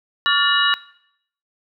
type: tone cluster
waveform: sine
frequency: 1137 / 1408 / 1772 / 2907 / 3849 Hz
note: C#6 / F6 / A6 / F#7 / B7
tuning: +44 / +14 / +12 / -31 / -45 cents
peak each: -21 dBFS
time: 0.26-0.74 s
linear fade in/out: 0 ms
effects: noise-tail reverb RT60 0.7 s tail -19 dB re dry